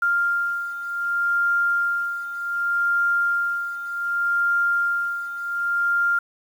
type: beating tone pair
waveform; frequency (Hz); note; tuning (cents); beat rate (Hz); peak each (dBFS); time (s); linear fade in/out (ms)
sine; 1396.9 / 1397.56; F6 / F6; 0 / +1; 0.66; -21 / -26; 0.02-6.19; 5
effects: 8-bit